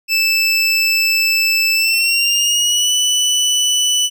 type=tone with pitch glide; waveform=25% pulse; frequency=2637 to 2977 Hz; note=E7 to F#7; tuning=0 to +10 cents; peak=-9 dBFS; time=0.08-4.1 s; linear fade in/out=50 ms; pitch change=+210 cents; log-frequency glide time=1.74-2.92 s; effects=none